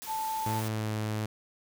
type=noise; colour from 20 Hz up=white; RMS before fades=-42 dBFS; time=0.02-0.68 s; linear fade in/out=0 ms
type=tone; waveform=sine; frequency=880 Hz; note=A5; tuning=in tune; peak=-30 dBFS; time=0.06-0.63 s; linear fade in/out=50 ms
type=tone with pitch glide; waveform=sawtooth; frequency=110 to 107.86 Hz; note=A2 to A2; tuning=0 to -34 cents; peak=-26 dBFS; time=0.46-1.26 s; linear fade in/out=5 ms; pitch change=-34 cents; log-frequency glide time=0.61-0.91 s
effects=none